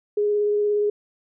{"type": "tone with vibrato", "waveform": "sine", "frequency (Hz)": 415.2, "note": "G#4", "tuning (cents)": 0, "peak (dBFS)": -18, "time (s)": [0.17, 0.9], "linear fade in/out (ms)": 5, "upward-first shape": "sine", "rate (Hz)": 17, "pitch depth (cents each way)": 11, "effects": []}